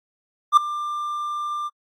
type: tone with ADSR envelope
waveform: triangle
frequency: 1190 Hz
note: D6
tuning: 22 cents sharp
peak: -5 dBFS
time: 0.52-1.7 s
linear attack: 50 ms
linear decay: 6 ms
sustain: -18 dB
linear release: 35 ms
effects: AAC 48 kbps